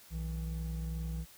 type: tone pair together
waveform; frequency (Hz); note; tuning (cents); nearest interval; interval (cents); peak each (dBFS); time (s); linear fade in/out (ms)
triangle; 61.3 / 161.44; B1 / E3; -12 / -36; octave + perfect fourth; 1676; -34 / -37; 0.1-1.26; 50
effects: white hiss -57 dBFS RMS until 1.37 s